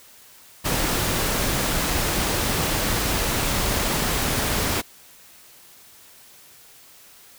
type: noise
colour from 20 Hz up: pink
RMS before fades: -23 dBFS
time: 0.64-4.82 s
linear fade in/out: 20 ms
effects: white hiss -49 dBFS RMS until 7.38 s